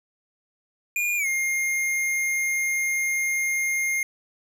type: tone with pitch glide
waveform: square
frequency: 2427 to 2125 Hz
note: D#7 to C7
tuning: -44 to +26 cents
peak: -23 dBFS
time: 0.96-4.03 s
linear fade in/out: 2 ms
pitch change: -230 cents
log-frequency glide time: 1.17-1.27 s
effects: none